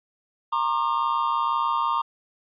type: tone cluster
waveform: triangle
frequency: 931 / 1077 / 1199 Hz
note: A#5 / C6 / D6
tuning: -2 / +50 / +36 cents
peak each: -24 dBFS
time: 0.52-2.02 s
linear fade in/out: 10 ms
effects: resampled to 11025 Hz